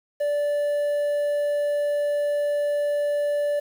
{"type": "tone with quantisation", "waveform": "triangle", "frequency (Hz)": 583, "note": "D5", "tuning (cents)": -13, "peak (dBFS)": -19, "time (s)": [0.2, 3.6], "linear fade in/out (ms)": 10, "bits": 8, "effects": []}